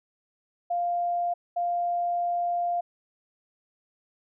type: tone bursts at uneven times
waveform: sine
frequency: 698.5 Hz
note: F5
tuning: in tune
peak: -24 dBFS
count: 2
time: 0.7-1.34 / 1.56-2.81 s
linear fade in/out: 10 ms
effects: none